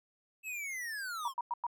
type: linear sweep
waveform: square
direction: down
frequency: 2637 to 1023 Hz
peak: -38 dBFS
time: 0.43-1.34 s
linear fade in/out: 50 ms
type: tone bursts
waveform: sine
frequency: 955 Hz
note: A#5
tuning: 42 cents sharp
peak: -31 dBFS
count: 4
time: 1.25-1.667 s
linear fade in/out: 2 ms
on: 30 ms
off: 99 ms
effects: none